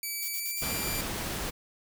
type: tone with pitch glide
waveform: 5% pulse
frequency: 2300 to 2361 Hz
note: D7 to D7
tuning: -37 to +9 cents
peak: -23 dBFS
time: 0.03-1.01 s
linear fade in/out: 2 ms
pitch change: +46 cents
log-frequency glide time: 0.33-0.72 s
type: noise bursts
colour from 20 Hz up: violet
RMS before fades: -37 dBFS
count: 4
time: 0.22-0.633 s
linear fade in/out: 5 ms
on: 65 ms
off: 51 ms
type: noise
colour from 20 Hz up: pink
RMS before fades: -34 dBFS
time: 0.61-1.51 s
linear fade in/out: 20 ms
effects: none